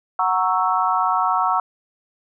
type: chord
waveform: sine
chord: F# dominant seventh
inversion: none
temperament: equal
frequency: 740 / 932.3 / 1108.7 / 1318.5 Hz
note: F#5 / A#5 / C#6 / E6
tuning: 0 / 0 / 0 / 0 cents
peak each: -22 dBFS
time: 0.19-1.6 s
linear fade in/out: 2 ms
effects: none